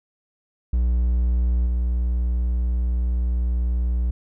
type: tone with level steps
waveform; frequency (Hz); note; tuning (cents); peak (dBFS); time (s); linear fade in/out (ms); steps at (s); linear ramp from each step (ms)
triangle; 60.3; B1; -41; -15 / -17; 0.73-4.11; 5; 1.66; 10
effects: none